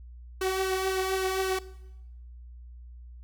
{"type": "tone with flanger", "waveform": "sawtooth", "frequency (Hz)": 378.9, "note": "F#4", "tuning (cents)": 41, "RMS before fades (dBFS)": -28, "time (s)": [0.41, 1.59], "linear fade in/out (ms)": 5, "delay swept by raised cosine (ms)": [1.9, 3.6], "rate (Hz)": 3.8, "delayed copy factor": 0.6, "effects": ["noise-tail reverb RT60 0.9 s tail -18 dB re dry", "added 60 Hz sine -43 dBFS peak until 3.23 s"]}